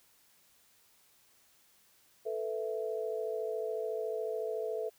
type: chord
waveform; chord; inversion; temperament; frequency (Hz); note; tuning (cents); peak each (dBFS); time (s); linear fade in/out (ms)
sine; A suspended second; none; equal; 440 / 493.9 / 659.3; A4 / B4 / E5; 0 / 0 / 0; -35 / -39 / -39; 2.25-4.9; 20
effects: white hiss -66 dBFS RMS until 4.98 s